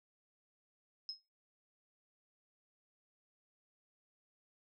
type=tone with exponential decay; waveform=sine; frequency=5150 Hz; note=E8; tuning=41 cents flat; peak=-36 dBFS; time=1.09-1.24 s; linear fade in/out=1 ms; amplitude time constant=31 ms; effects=noise-tail reverb RT60 0.2 s tail -18 dB re dry